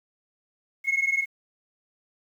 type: tone pair together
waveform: sine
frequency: 2165 / 2185 Hz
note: C#7 / C#7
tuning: -41 / -26 cents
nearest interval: unison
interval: 15 cents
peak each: -23 dBFS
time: 0.84-1.26 s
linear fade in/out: 50 ms
effects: tanh soft clip ceiling -18 dBFS + 9-bit

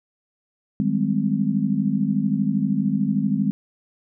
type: chord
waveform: sine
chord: Ab major seventh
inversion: second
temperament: just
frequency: 155.74 / 194.67 / 207.7 / 259.6 Hz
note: Eb3 / G3 / Ab3 / C4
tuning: +2 / -12 / 0 / -13 cents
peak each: -27 / -24 / -22 / -25 dBFS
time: 0.8-3.51 s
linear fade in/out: 0 ms
effects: none

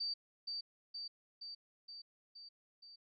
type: tone with echo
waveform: sine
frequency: 4628 Hz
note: D8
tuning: 26 cents flat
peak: -36 dBFS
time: 0-0.14 s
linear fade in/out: 10 ms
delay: 470 ms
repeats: 6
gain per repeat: -3 dB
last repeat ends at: 2.96 s
effects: none

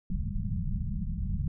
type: low-pass noise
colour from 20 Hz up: pink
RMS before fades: -31 dBFS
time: 0.1-1.48 s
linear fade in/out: 2 ms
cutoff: 210 Hz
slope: 96 dB/octave
effects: none

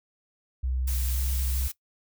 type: tone with pitch glide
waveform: sine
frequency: 63.8 to 64.92 Hz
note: C2 to C2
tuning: -43 to -13 cents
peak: -25 dBFS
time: 0.63-1.68 s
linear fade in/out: 10 ms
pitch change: +30 cents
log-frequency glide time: 1.21-1.29 s
type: noise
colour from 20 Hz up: blue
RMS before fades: -35 dBFS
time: 0.87-1.72 s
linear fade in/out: 10 ms
effects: noise-tail reverb RT60 0.1 s tail -19 dB re dry

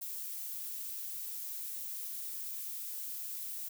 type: noise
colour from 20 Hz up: violet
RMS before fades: -41 dBFS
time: 0.01-3.69 s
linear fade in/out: 10 ms
effects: none

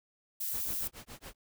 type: noise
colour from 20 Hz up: violet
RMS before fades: -35 dBFS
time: 0.4-0.88 s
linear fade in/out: 10 ms
type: noise with tremolo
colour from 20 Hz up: pink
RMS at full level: -45 dBFS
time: 0.53-1.35 s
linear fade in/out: 5 ms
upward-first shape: sine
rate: 7.1 Hz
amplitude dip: 100%
effects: none

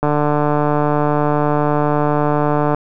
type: click train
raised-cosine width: 1 ms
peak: -3 dBFS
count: 403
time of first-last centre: 0.03-2.746 s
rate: 148 Hz
effects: none

